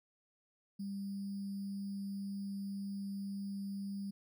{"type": "tone with sample-and-hold", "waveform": "sine", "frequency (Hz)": 198.1, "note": "G3", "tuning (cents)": 18, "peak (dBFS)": -38, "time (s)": [0.79, 4.11], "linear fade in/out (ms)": 10, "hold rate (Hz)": 4900, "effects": []}